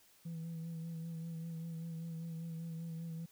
sine tone with vibrato, 164.81 Hz, E3, in tune, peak -38 dBFS, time 0.25-3.26 s, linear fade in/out 10 ms, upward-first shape sine, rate 5.1 Hz, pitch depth 29 cents each way, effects tanh soft clip ceiling -39 dBFS + white hiss -66 dBFS RMS until 3.31 s

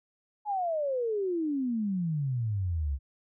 sine exponential sweep, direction down, 857 to 65.41 Hz, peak -27 dBFS, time 0.45-2.99 s, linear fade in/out 50 ms, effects none

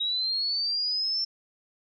sine linear sweep, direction up, 3798 to 5400 Hz, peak -25 dBFS, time 0-1.25 s, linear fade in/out 10 ms, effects none

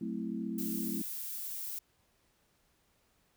sine chord, F# half-diminished seventh, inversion none, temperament equal, 185 / 220 / 261.6 / 329.6 Hz, F#3 / A3 / C4 / E4, 0 / 0 / 0 / 0 cents, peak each -41 / -37 / -41 / -41 dBFS, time 0.01-1.02 s, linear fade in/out 5 ms
violet noise, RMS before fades -40 dBFS, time 0.58-1.79 s, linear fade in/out 5 ms
effects pink hiss -72 dBFS RMS until 3.36 s

